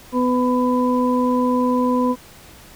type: harmonic tone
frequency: 250 Hz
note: B3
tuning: 21 cents sharp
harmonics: 1 / 2 / 4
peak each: -17 / -22 / -22 dBFS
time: 0.12-2.16 s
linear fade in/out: 50 ms
effects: pink hiss -44 dBFS RMS until 2.75 s